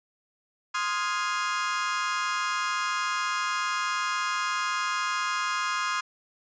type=chord; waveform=35% pulse; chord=F minor seventh; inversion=second; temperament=equal with one note detuned; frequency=1046.5 / 1244.5 / 1410.7 / 1661.2 Hz; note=C6 / Eb6 / F6 / Ab6; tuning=0 / 0 / +17 / 0 cents; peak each=-29 / -29 / -32 / -32 dBFS; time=0.74-6.01 s; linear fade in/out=10 ms; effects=resampled to 16000 Hz